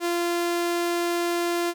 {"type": "tone", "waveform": "sawtooth", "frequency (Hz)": 345.3, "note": "F4", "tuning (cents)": -20, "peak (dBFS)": -19, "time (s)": [0, 1.74], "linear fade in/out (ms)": 50, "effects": []}